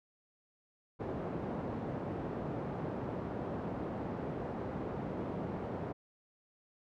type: band-pass noise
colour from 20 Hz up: pink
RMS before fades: -39 dBFS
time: 0.99-5.93 s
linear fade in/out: 20 ms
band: 120 to 730 Hz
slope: 12 dB/octave
effects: none